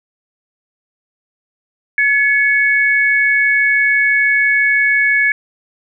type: tone pair together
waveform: sine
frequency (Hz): 1705.1 / 2217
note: G#6 / C#7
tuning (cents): +45 / 0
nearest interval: perfect fourth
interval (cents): 455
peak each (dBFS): -13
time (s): 1.98-5.32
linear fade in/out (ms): 2
effects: none